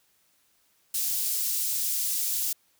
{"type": "high-pass noise", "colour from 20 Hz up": "white", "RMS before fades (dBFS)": -28, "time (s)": [0.94, 2.53], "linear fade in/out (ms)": 5, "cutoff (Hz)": 5400, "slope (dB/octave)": 12, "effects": ["white hiss -67 dBFS RMS until 2.79 s"]}